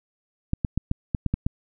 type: clicks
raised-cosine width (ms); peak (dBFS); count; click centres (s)
5; -10; 8; 0.534 / 0.648 / 0.776 / 0.914 / 1.148 / 1.263 / 1.34 / 1.465
effects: none